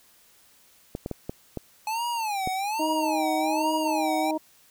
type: clicks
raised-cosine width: 2 ms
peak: -17 dBFS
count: 6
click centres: 0.951 / 1.061 / 1.113 / 1.295 / 1.573 / 2.474 s
type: tone with vibrato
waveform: square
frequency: 846 Hz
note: G#5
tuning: 32 cents sharp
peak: -27 dBFS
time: 1.87-4.31 s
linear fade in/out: 2 ms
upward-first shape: sine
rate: 1.2 Hz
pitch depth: 210 cents each way
type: harmonic tone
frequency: 312.7 Hz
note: D#4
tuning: 9 cents sharp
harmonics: 1 / 2 / 3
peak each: -27 / -29 / -32 dBFS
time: 2.79-4.38 s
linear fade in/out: 10 ms
effects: white hiss -58 dBFS RMS until 4.7 s